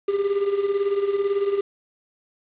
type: tone with tremolo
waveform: triangle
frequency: 399.8 Hz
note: G4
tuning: 34 cents sharp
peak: -15 dBFS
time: 0.08-1.61 s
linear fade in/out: 5 ms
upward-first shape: sine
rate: 18 Hz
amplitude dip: 65%
effects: resampled to 8000 Hz + 7-bit